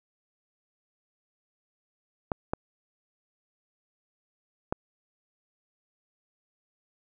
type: clicks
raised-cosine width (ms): 1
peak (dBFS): -13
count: 3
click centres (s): 2.318 / 2.535 / 4.725
effects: none